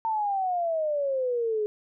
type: exponential sweep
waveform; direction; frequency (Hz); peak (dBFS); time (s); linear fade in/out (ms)
sine; down; 908 to 415.3; -24; 0.05-1.66; 0
effects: none